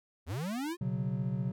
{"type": "linear sweep", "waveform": "square", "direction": "up", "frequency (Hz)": [69.3, 360.2], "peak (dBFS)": -34, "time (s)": [0.26, 0.77], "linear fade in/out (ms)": 50}
{"type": "chord", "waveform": "triangle", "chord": "B suspended second", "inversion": "none", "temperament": "equal", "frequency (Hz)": [123.47, 138.59, 185], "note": ["B2", "C#3", "F#3"], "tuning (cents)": [0, 0, 0], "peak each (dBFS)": -33, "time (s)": [0.81, 1.52], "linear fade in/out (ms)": 5}
{"effects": []}